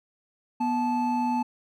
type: tone pair together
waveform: triangle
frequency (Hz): 244.2 / 871.7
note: B3 / A5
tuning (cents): -19 / -16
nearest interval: octave + minor seventh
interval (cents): 2203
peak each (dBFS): -24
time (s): 0.6-1.43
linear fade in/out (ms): 10
effects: none